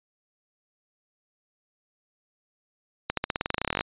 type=accelerating click train; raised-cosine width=0.3 ms; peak=-9 dBFS; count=19; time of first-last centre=3.1-3.809 s; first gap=73 ms; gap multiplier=0.92; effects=resampled to 8000 Hz